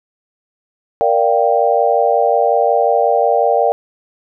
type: chord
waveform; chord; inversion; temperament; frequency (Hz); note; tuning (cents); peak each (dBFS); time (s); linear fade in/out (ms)
sine; G minor seventh; first; equal; 466.2 / 587.3 / 698.5 / 784; Bb4 / D5 / F5 / G5; 0 / 0 / 0 / 0; -16; 1.01-3.72; 0
effects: none